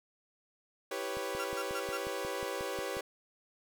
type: chord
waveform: sawtooth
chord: C# half-diminished seventh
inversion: first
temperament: equal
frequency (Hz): 329.6 / 392 / 493.9 / 554.4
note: E4 / G4 / B4 / C#5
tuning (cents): 0 / 0 / 0 / 0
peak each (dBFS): -42 / -36 / -36 / -36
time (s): 0.91-3.01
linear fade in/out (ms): 5
type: click train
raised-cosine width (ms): 3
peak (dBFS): -32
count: 11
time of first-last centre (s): 1.17-2.969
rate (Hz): 5.56
type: tone bursts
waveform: 35% pulse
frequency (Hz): 1378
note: F6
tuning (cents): -24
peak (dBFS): -35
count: 4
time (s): 1.39-1.978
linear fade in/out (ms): 10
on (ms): 57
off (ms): 120
effects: none